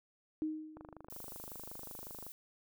sine tone with exponential decay, 311.1 Hz, D#4, in tune, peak -31 dBFS, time 0.42-1.07 s, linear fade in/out 0 ms, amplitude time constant 140 ms
click train, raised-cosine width 1 ms, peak -35 dBFS, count 39, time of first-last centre 0.77-2.266 s, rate 25.4 Hz
violet noise, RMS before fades -49 dBFS, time 1.1-2.32 s, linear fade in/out 0 ms
effects none

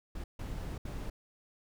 brown noise bursts at uneven times, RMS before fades -39 dBFS, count 3, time 0.15-0.24 / 0.39-0.78 / 0.85-1.1 s, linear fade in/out 5 ms, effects none

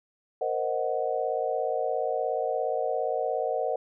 sine chord, C half-diminished seventh, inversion third, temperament equal, 466.2 / 523.3 / 622.3 / 740 Hz, Bb4 / C5 / Eb5 / Gb5, 0 / 0 / 0 / 0 cents, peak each -31 dBFS, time 0.41-3.76 s, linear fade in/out 5 ms, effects none

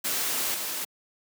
white noise with level steps, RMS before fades -28 / -32 dBFS, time 0.04-0.85 s, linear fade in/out 10 ms, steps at 0.54 s, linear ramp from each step 5 ms, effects high-pass 200 Hz 12 dB/octave

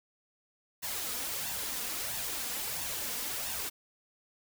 white noise with flanger, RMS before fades -36 dBFS, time 0.82-3.7 s, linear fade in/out 20 ms, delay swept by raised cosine 1.1 to 4.2 ms, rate 1.5 Hz, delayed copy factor +0.55, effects none

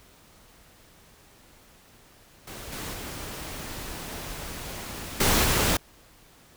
pink noise with level steps, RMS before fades -40 / -35 / -37 / -21 / -23 dBFS, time 2.47-5.77 s, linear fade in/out 5 ms, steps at 2.72 / 2.93 / 5.2 / 5.44 s, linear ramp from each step 5 ms, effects pink hiss -55 dBFS RMS until 6.56 s

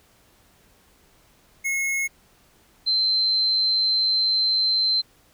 square / sine tone pair in turn, 2173 / 4102 Hz, C#7 / C8, -35 / -35 cents, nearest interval major seventh, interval 1100 cents, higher second, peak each -23 / -18 dBFS, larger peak second, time 1.64-2.08 / 2.86-5.02 s, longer second, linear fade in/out 20 ms, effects pink hiss -58 dBFS RMS until 5.33 s

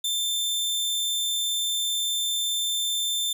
sawtooth tone, 3561 Hz, A7, 20 cents sharp, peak -21 dBFS, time 0.04-3.33 s, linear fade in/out 5 ms, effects none

